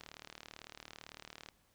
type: click train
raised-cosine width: 0.2 ms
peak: -30 dBFS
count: 57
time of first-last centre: 0.01-1.488 s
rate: 37.9 Hz
effects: pink hiss -72 dBFS RMS until 1.74 s